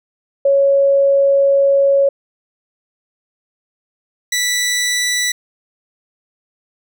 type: tone pair in turn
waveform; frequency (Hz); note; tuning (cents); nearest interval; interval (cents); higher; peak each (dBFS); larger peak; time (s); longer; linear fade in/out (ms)
sine / 15% pulse; 554.4 / 1968.8; C#5 / B6; 0 / -6; octave + minor seventh; 2194; second; -9; neither; 0.45-2.09 / 4.32-5.32; first; 5
effects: none